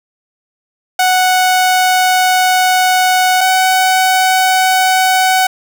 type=tone pair in turn; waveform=sawtooth; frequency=740 / 749.5 Hz; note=F#5 / F#5; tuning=0 / +22 cents; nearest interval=unison; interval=22 cents; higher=second; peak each=-5 dBFS; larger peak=neither; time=0.99-3.41 / 3.41-5.47 s; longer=first; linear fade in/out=5 ms; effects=none